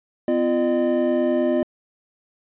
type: tone cluster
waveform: triangle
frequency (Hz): 253.2 / 342.8 / 606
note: B3 / F4 / D#5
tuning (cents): +43 / -32 / -46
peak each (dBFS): -20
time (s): 0.28-1.63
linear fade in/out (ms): 2
effects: resampled to 8000 Hz